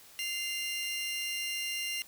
sawtooth tone pair together, 2082 / 2794 Hz, C7 / F7, -9 / 0 cents, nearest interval perfect fourth, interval 509 cents, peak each -35 / -31 dBFS, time 0.19-2.02 s, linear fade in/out 0 ms, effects white hiss -55 dBFS RMS until 2.07 s

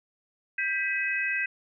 sine tone cluster, 1582 / 1978 / 2547 Hz, G6 / B6 / D#7, +15 / +2 / +40 cents, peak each -30 dBFS, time 0.58-1.46 s, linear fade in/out 5 ms, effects none

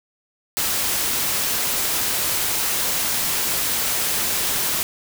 white noise, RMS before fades -22 dBFS, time 0.57-4.83 s, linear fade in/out 0 ms, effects none

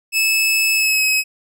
sawtooth tone with pitch glide, 2606 to 2554 Hz, E7 to D#7, -20 to +45 cents, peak -11 dBFS, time 0.12-1.24 s, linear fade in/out 50 ms, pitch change -35 cents, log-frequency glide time 0.74-1.03 s, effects none

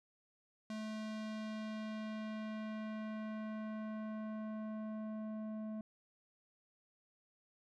square tone with low-pass filter sweep, 216.6 Hz, A3, 27 cents flat, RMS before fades -43 dBFS, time 0.7-5.81 s, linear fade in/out 2 ms, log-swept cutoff 6300 to 670 Hz, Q 0.84, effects none

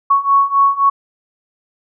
sine beating tone pair, 1108 / 1111.8 Hz, C#6 / C#6, -1 / +5 cents, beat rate 3.8 Hz, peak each -14 / -12 dBFS, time 0.1-0.9 s, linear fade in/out 10 ms, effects none

